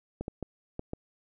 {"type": "clicks", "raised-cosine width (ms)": 2, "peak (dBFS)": -21, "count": 5, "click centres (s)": [0.21, 0.281, 0.427, 0.794, 0.934], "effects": []}